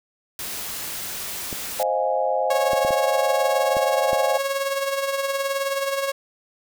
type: noise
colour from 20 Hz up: white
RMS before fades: -31 dBFS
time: 0.39-1.83 s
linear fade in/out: 2 ms
type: clicks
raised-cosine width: 2 ms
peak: -18 dBFS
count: 6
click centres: 1.528 / 2.733 / 2.849 / 2.907 / 3.768 / 4.131 s
type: chord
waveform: sine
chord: F minor seventh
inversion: second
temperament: equal with one note detuned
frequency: 523.3 / 622.3 / 702.1 / 830.6 Hz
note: C5 / Eb5 / F5 / Ab5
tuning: 0 / 0 / +9 / 0 cents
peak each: -24 / -25 / -26 / -25 dBFS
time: 1.79-4.38 s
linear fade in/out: 10 ms
type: tone with tremolo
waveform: sawtooth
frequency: 550 Hz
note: C#5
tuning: 14 cents flat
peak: -16 dBFS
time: 2.5-6.12 s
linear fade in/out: 5 ms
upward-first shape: triangle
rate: 19 Hz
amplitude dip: 60%
effects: none